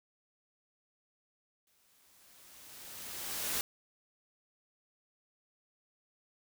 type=noise with exponential growth; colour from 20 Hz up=white; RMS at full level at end=-33 dBFS; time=1.67-3.61 s; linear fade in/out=1 ms; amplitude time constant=420 ms; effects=none